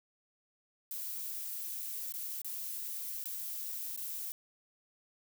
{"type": "noise with dropouts", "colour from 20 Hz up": "violet", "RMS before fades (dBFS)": -40, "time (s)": [0.91, 4.32], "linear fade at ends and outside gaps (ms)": 0, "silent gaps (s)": [[2.123, 2.139], [2.417, 2.446], [3.24, 3.257], [3.963, 3.975]], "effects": []}